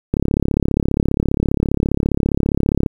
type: click train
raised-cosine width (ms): 3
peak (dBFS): -3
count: 96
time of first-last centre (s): 0.14-2.862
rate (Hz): 34.9
effects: 7-bit